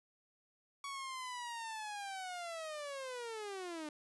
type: linear sweep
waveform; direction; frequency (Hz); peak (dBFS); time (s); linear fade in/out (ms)
sawtooth; down; 1126 to 295.2; -38; 0.84-3.89; 2
effects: resampled to 24000 Hz